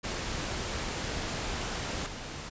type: noise with level steps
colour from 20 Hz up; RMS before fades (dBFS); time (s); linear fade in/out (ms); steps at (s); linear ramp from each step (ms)
pink; -34 / -40; 0.03-2.5; 20; 2.06; 5
effects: resampled to 16000 Hz